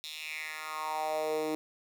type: tone with high-pass filter sweep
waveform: 10% pulse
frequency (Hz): 155.56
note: D#3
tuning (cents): 0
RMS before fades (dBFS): -35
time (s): 0.04-1.55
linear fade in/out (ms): 0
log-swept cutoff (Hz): 3700 to 330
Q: 4
effects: none